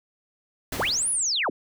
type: noise with exponential decay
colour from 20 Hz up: pink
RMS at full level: -29 dBFS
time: 0.72-1.41 s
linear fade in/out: 5 ms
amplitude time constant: 150 ms
type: linear two-way sweep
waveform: sine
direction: up then down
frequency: 150 to 10548 to 150 Hz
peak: -22 dBFS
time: 0.79-1.5 s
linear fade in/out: 5 ms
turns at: 1.1 s
effects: none